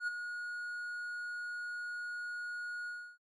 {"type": "tone with ADSR envelope", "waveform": "triangle", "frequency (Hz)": 1446, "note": "F#6", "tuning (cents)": -40, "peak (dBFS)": -28, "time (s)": [0, 3.18], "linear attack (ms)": 74, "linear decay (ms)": 18, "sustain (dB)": -8, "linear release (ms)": 310, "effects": ["noise-tail reverb RT60 0.1 s tail -26 dB re dry", "MP3 48 kbps"]}